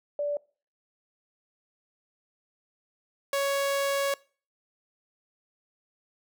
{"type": "tone pair in turn", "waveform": ["sine", "sawtooth"], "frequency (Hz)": [582, 556.5], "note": ["D5", "C#5"], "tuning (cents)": [-16, 7], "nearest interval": "minor second", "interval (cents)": 77, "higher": "first", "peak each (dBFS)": [-26, -21], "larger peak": "second", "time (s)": [[0.19, 0.37], [3.33, 4.14]], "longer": "second", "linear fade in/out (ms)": 2, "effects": ["noise-tail reverb RT60 0.4 s tail -23 dB re dry"]}